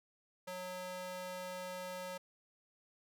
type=tone with high-pass filter; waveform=square; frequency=182.8 Hz; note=F#3; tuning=21 cents flat; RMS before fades=-44 dBFS; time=0.47-2.18 s; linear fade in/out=10 ms; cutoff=500 Hz; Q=1.2; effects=none